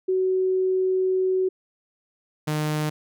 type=tone pair in turn; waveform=sine / sawtooth; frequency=374.2 / 152.41 Hz; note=F#4 / D#3; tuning=+20 / -35 cents; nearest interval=octave + major third; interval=1555 cents; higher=first; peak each=-19 dBFS; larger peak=neither; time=0.08-1.49 / 2.47-2.9 s; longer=first; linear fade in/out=10 ms; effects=none